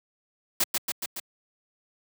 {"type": "noise with echo", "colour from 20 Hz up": "white", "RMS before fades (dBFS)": -23, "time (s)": [0.6, 0.64], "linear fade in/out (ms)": 5, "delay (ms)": 140, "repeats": 4, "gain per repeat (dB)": -3, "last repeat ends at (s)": 1.2, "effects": ["high-pass 150 Hz 12 dB/octave"]}